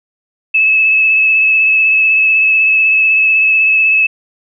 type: tone with vibrato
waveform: sine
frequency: 2600 Hz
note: E7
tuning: 24 cents flat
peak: -7 dBFS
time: 0.54-4.07 s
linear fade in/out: 10 ms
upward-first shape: sine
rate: 16 Hz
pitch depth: 22 cents each way
effects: none